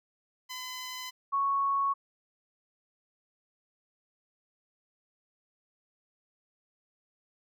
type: tone pair in turn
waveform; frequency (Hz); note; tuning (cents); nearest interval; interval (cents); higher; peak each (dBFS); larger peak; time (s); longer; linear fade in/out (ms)
10% pulse / sine; 1014 / 1107.8; B5 / C#6; +45 / -1; major second; 154; second; -29 / -25; second; 0.49-1.11 / 1.32-1.94; neither; 20
effects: none